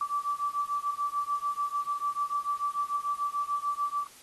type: beating tone pair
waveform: sine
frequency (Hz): 1157 / 1163.8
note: D6 / D6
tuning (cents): -26 / -16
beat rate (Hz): 6.8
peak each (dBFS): -31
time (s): 0.01-4.07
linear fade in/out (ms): 2
effects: white hiss -53 dBFS RMS until 4.22 s + AAC 32 kbps